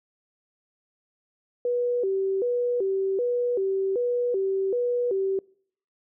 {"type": "tone with vibrato", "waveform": "sine", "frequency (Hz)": 433.7, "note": "A4", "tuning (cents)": -25, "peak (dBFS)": -22, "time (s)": [1.65, 5.39], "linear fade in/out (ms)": 2, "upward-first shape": "square", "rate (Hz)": 1.3, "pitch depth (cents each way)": 200, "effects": ["noise-tail reverb RT60 0.6 s tail -25 dB re dry"]}